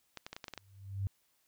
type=clicks; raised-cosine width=0.2 ms; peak=-25 dBFS; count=8; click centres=0.173 / 0.265 / 0.33 / 0.365 / 0.442 / 0.482 / 0.537 / 0.577 s
type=tone with exponential growth; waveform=sine; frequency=98 Hz; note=G2; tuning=in tune; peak=-29 dBFS; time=0.56-1.07 s; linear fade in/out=0 ms; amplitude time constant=110 ms
effects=white hiss -74 dBFS RMS until 1.47 s